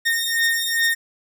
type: beating tone pair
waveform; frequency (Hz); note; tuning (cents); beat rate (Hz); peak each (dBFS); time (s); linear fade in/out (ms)
sawtooth; 1839 / 1841.5; A#6 / A#6; -24 / -22; 2.5; -18; 0.05-0.95; 20
effects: none